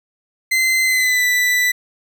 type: tone with pitch glide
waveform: 40% pulse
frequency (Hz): 2062 to 1981.4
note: C7 to B6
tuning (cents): -26 to +5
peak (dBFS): -13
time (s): 0.51-1.72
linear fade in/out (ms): 10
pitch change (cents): -69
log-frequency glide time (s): 0.83-1.25
effects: none